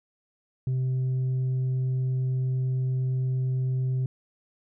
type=tone with tanh clipping; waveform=triangle; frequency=129.2 Hz; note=C3; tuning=21 cents flat; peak=-24 dBFS; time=0.67-4.06 s; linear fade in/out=2 ms; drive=7 dB; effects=none